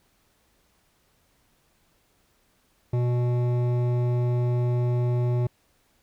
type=tone with hard clipping; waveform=sine; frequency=122.2 Hz; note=B2; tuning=18 cents flat; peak=-23 dBFS; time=2.93-5.47 s; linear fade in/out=5 ms; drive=12 dB; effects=pink hiss -66 dBFS RMS until 6.02 s